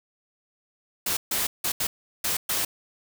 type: noise bursts at uneven times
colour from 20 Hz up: white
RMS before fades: -26 dBFS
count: 6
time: 1.06-1.17 / 1.31-1.47 / 1.64-1.72 / 1.8-1.87 / 2.24-2.37 / 2.49-2.65 s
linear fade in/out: 5 ms
effects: none